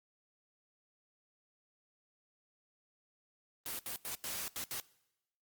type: noise bursts at uneven times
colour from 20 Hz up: white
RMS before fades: -40 dBFS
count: 6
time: 3.66-3.79 / 3.86-3.96 / 4.05-4.15 / 4.24-4.48 / 4.56-4.64 / 4.71-4.8 s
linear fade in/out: 0 ms
effects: noise-tail reverb RT60 0.9 s tail -22 dB re dry + Opus 24 kbps